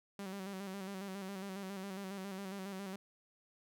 sawtooth tone with vibrato, 193.9 Hz, G3, 19 cents flat, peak -38 dBFS, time 0.19-2.96 s, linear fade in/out 2 ms, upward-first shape square, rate 7.3 Hz, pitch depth 50 cents each way, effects none

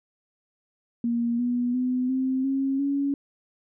sine tone with pitch steps, 235.5 / 243.8 / 252.4 / 261.3 / 270.5 / 280.1 Hz, A#3 / B3 / B3 / C4 / C#4 / C#4, +18 / -22 / +38 / -2 / -42 / +18 cents, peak -22 dBFS, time 1.04-3.14 s, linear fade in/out 2 ms, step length 350 ms, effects none

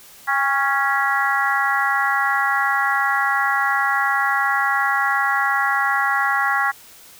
harmonic tone with a mistuned harmonic, 277.2 Hz, C#4, in tune, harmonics 3 / 4 / 5 / 6 / 7, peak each -23 / -23 / -23 / -23 / -23 dBFS, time 0.27-6.72 s, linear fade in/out 20 ms, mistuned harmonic 3, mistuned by -43 cents, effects white hiss -45 dBFS RMS until 7.19 s

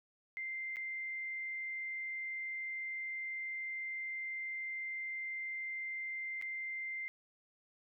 sine tone with dropouts, 2089 Hz, C7, 3 cents flat, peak -38 dBFS, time 0.37-7.08 s, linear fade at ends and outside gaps 0 ms, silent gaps 0.76-0.768 / 6.414-6.423 s, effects none

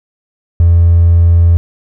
triangle tone with hard clipping, 85 Hz, F2, 46 cents flat, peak -4 dBFS, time 0.6-1.57 s, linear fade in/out 0 ms, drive 3 dB, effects none

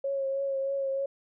sine tone with vibrato, 546 Hz, C#5, 26 cents flat, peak -27 dBFS, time 0.04-1.06 s, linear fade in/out 5 ms, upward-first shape triangle, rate 3.2 Hz, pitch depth 28 cents each way, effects none

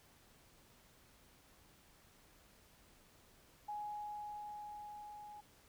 sine tone with level ramp, 835 Hz, G#5, 9 cents sharp, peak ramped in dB -40 to -50 dBFS, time 3.68-5.41 s, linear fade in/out 10 ms, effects pink hiss -66 dBFS RMS until 5.68 s

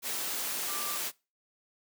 sine tone in noise, 1180 Hz, D6, 8 cents sharp, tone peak -40 dBFS, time 0.66-1 s, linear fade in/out 50 ms, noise white, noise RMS -34 dBFS, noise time 0.02-1.12 s, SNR -9 dB, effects noise-tail reverb RT60 0.3 s tail -24 dB re dry + high-pass 200 Hz 12 dB/octave

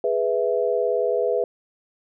sine chord, E major, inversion first, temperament equal, 415.3 / 493.9 / 659.3 Hz, G#4 / B4 / E5, 0 / 0 / 0 cents, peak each -24 / -22 / -25 dBFS, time 0.04-1.44 s, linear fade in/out 2 ms, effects none

